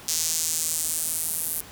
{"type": "tone with high-pass filter sweep", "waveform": "sawtooth", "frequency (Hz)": 161.1, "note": "E3", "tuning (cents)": -39, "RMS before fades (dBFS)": -27, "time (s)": [0.08, 1.61], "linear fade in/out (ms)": 5, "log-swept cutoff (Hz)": [6100, 11000], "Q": 1.9, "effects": ["pink hiss -44 dBFS RMS until 1.71 s", "high-pass 60 Hz 12 dB/octave"]}